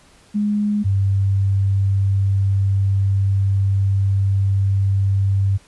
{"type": "tone pair in turn", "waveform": "sine", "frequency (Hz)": [207.7, 98.02], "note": ["G#3", "G2"], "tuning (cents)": [0, 0], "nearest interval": "octave + minor second", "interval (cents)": 1300, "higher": "first", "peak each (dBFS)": [-16, -14], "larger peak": "second", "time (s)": [[0.34, 0.84], [0.84, 5.58]], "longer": "second", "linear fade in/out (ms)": 20, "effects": ["pink hiss -51 dBFS RMS until 5.67 s", "resampled to 24000 Hz"]}